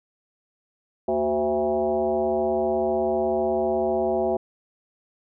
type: tone with frequency modulation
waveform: sine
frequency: 519 Hz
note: C5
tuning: 14 cents flat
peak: -20 dBFS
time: 1.08-4.37 s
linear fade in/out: 5 ms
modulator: 146 Hz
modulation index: 1.7
effects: none